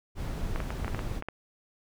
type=noise; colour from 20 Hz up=brown; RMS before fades=-33 dBFS; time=0.15-1.22 s; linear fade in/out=50 ms
type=clicks; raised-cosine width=0.5 ms; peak=-19 dBFS; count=9; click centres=0.56 / 0.603 / 0.705 / 0.846 / 0.88 / 0.947 / 0.992 / 1.224 / 1.286 s
effects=none